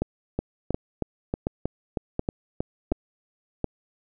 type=two click trains; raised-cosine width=2 ms; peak=-11 / -12 dBFS; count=6 / 9; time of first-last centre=0.02-3.643 / 0.39-2.922 s; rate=1.38 / 3.16 Hz; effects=none